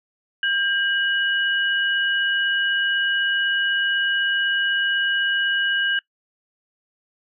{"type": "tone pair together", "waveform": "sine", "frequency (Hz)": [1599, 2929], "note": ["G6", "F#7"], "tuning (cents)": [34, -18], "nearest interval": "minor seventh", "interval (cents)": 1048, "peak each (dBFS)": [-20, -24], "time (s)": [0.43, 5.99], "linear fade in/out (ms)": 2, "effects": ["noise-tail reverb RT60 0.1 s tail -22 dB re dry"]}